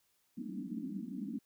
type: band-pass noise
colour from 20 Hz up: pink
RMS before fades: -41 dBFS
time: 0.37-1.39 s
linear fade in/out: 5 ms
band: 180 to 310 Hz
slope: 96 dB/octave
effects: white hiss -75 dBFS RMS until 1.45 s